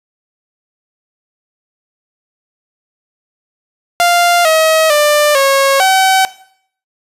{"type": "tone with pitch steps", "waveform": "sawtooth", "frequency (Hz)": [697, 637, 594, 547, 762], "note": ["F5", "D#5", "D5", "C#5", "G5"], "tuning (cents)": [-4, 41, 20, -23, -49], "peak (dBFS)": -4, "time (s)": [4, 6.25], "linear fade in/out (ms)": 0, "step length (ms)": 450, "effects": ["noise-tail reverb RT60 0.6 s tail -17 dB re dry", "resampled to 32000 Hz"]}